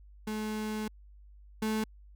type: tone pair in turn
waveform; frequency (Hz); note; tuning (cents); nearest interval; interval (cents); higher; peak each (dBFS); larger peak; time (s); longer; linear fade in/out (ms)
35% pulse; 215 / 217.6; A3 / A3; -40 / -19; unison; 21; second; -31 / -27; second; 0.27-0.88 / 1.62-1.84; first; 5
effects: added 50 Hz sine -51 dBFS peak until 2.15 s